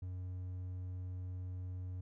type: tone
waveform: triangle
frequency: 91.4 Hz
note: F#2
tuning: 21 cents flat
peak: -38 dBFS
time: 0.02-2.01 s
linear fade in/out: 5 ms
effects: none